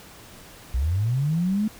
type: linear sweep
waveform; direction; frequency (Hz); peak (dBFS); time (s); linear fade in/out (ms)
sine; up; 56.8 to 220; -20; 0.74-1.68; 5
effects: pink hiss -46 dBFS RMS until 1.79 s